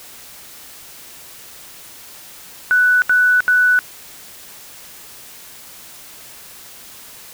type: tone bursts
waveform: sine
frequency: 1486 Hz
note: F#6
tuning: 7 cents sharp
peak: -10 dBFS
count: 3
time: 2.71-3.79 s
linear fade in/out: 0 ms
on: 310 ms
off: 75 ms
effects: white hiss -39 dBFS RMS until 7.33 s